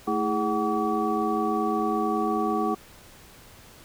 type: tone cluster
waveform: sine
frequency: 219.4 / 324.7 / 413.8 / 750 / 1142 Hz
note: A3 / E4 / G#4 / F#5 / D6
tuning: -5 / -26 / -6 / +23 / -49 cents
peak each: -29 dBFS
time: 0.07-2.75 s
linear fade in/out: 10 ms
effects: pink hiss -50 dBFS RMS until 3.84 s

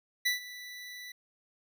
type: tone with ADSR envelope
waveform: 25% pulse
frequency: 1975.5 Hz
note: B6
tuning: in tune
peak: -21 dBFS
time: 0.25-1.12 s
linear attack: 13 ms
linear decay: 130 ms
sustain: -18 dB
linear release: 5 ms
effects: none

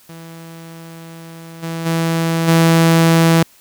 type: tone with level steps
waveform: sawtooth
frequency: 164.81 Hz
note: E3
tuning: in tune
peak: -29 / -18 / -11 / -5 dBFS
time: 0.09-3.43 s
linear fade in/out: 5 ms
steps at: 1.62 / 1.85 / 2.47 s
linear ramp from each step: 20 ms
effects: white hiss -49 dBFS RMS until 3.6 s

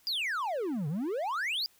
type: exponential two-way sweep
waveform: triangle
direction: down then up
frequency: 5000 to 138.1 to 5000 Hz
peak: -28 dBFS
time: 0.07-1.66 s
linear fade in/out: 0 ms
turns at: 0.88 s
effects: white hiss -64 dBFS RMS until 1.79 s

